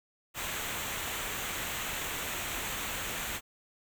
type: noise with comb filter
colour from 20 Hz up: pink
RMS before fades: -36 dBFS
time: 0.34-3.41 s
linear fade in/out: 50 ms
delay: 0.2 ms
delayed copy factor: -0.6
effects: none